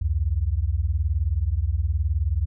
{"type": "beating tone pair", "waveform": "sine", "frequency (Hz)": [66.8, 85.8], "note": ["C2", "F2"], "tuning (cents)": [36, -30], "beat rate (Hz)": 19, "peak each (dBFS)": -23, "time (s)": [0.01, 2.46], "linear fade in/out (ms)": 10, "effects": []}